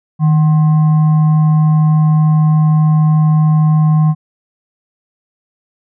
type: tone with frequency modulation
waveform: sine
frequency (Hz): 155.56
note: D#3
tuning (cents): 0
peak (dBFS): -7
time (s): 0.19-4.15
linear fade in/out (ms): 50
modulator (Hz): 905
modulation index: 0.2
effects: none